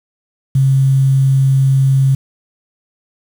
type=tone with quantisation; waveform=sine; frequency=134.6 Hz; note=C3; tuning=49 cents sharp; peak=-8 dBFS; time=0.55-2.15 s; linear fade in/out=5 ms; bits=6; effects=none